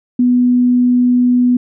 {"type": "tone", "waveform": "sine", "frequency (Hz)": 246.9, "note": "B3", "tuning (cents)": 0, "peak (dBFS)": -8, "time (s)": [0.19, 1.57], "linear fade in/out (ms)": 5, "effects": []}